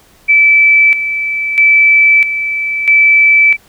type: tone with tremolo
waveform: sine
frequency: 2314 Hz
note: D7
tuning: 26 cents flat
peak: -4 dBFS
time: 0.28-3.57 s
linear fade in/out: 20 ms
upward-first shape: square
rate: 0.77 Hz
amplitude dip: 65%
effects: pink hiss -46 dBFS RMS until 3.68 s